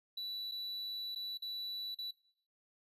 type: tone with dropouts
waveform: triangle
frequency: 3951 Hz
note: B7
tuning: in tune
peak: -37 dBFS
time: 0.17-2.11 s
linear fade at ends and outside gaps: 5 ms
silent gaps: 0.514-0.518 / 1.15-1.158 / 1.375-1.421 / 1.947-1.986 s
effects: noise-tail reverb RT60 0.6 s tail -20 dB re dry + resampled to 32000 Hz